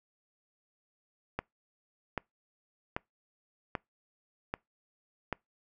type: click train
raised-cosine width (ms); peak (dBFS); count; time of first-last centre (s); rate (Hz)
0.5; -17; 6; 1.39-5.327; 1.27
effects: noise-tail reverb RT60 0.2 s tail -26 dB re dry